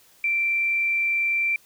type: tone with frequency modulation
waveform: sine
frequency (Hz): 2350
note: D7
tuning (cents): +1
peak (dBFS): -20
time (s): 0.24-1.56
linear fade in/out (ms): 2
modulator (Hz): 38.7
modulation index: 0.36
effects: white hiss -56 dBFS RMS until 1.65 s